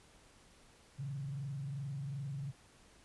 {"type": "tone with frequency modulation", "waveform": "sine", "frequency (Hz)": 138.7, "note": "C#3", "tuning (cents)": 1, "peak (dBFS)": -38, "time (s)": [0.98, 2.52], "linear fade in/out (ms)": 20, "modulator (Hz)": 22.7, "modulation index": 0.57, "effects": ["pink hiss -63 dBFS RMS until 3.04 s", "resampled to 24000 Hz"]}